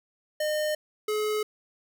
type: tone pair in turn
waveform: square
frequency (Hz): 609 / 425.7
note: D#5 / G#4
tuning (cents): -37 / +43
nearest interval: tritone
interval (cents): 620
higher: first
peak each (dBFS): -26 / -26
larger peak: neither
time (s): 0.4-0.75 / 1.08-1.43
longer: neither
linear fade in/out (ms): 5
effects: none